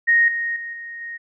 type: tone with level steps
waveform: sine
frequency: 1864.7 Hz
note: A#6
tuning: in tune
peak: -12 / -21 / -28 / -31 / -29 dBFS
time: 0.07-1.18 s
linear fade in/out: 20 ms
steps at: 0.28 / 0.56 / 0.73 / 1.01 s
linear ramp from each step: 2 ms
effects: none